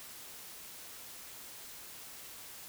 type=silence; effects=white hiss -49 dBFS RMS until 2.68 s